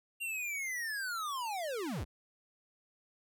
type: linear sweep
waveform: square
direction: down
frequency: 2794 to 36.71 Hz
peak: -36 dBFS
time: 0.2-2.05 s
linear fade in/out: 20 ms
effects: none